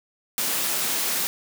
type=high-pass noise; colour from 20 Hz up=white; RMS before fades=-25 dBFS; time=0.38-1.27 s; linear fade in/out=0 ms; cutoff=140 Hz; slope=48 dB/octave; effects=none